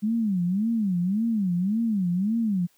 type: tone with vibrato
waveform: sine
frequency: 200.9 Hz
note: G3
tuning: 43 cents sharp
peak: -21 dBFS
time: 0.02-2.67 s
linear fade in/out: 20 ms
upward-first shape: sine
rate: 1.8 Hz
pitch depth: 250 cents each way
effects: white hiss -64 dBFS RMS until 2.77 s + high-pass 100 Hz 12 dB/octave